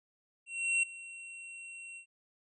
square tone with ADSR envelope, 2729 Hz, F7, 41 cents flat, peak -26 dBFS, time 0.46-2.06 s, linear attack 370 ms, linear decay 6 ms, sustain -19 dB, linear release 90 ms, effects resampled to 22050 Hz

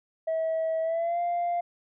sine tone with pitch glide, 646 to 696.4 Hz, E5 to F5, -35 to -5 cents, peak -23 dBFS, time 0.27-1.61 s, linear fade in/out 10 ms, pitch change +130 cents, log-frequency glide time 0.82-1.2 s, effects tanh soft clip ceiling -23 dBFS

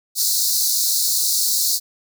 pink high-pass noise, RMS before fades -19 dBFS, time 0.15-1.8 s, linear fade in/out 50 ms, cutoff 4000 Hz, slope 96 dB/octave, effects none

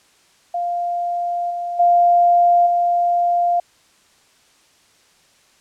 sine tone with level steps, 698.5 Hz, F5, in tune, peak -19 / -22 / -10 / -14 dBFS, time 0.54-3.6 s, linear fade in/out 5 ms, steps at 1.5 / 1.79 / 2.66 s, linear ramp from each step 10 ms, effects white hiss -55 dBFS RMS until 5.6 s + low-pass 8000 Hz 12 dB/octave

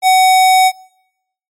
square tone, 750 Hz, F#5, 23 cents sharp, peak -7 dBFS, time 0.02-0.72 s, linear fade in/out 50 ms, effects noise-tail reverb RT60 0.8 s tail -25 dB re dry + MP3 64 kbps

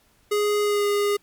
square tone with pitch glide, 415.3 to 409.3 Hz, G#4 to G#4, 0 to -25 cents, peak -20 dBFS, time 0.31-1.17 s, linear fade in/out 10 ms, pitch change -25 cents, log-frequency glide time 0.62-0.85 s, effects pink hiss -61 dBFS RMS until 1.22 s + MP3 96 kbps

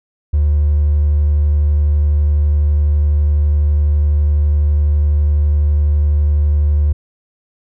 triangle tone with hard clipping, 74 Hz, D2, 14 cents sharp, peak -10 dBFS, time 0.33-6.93 s, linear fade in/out 10 ms, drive 3 dB, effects none

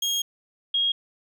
30% pulse / sine tone pair in turn, 3258 / 3270 Hz, G#7 / G#7, -34 / -28 cents, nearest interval unison, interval 6 cents, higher second, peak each -20 dBFS, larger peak neither, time 0.02-0.22 / 0.74-0.92 s, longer first, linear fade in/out 5 ms, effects none

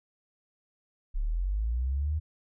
sine linear sweep, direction up, 32.7 to 79.4 Hz, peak -26 dBFS, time 1.14-2.2 s, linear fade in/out 20 ms, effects none

